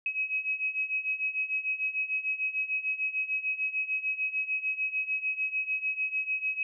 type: beating tone pair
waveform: sine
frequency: 2546 / 2552.7 Hz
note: D#7 / D#7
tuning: +39 / +44 cents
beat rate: 6.7 Hz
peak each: -33 / -30 dBFS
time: 0.06-6.63 s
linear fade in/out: 2 ms
effects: none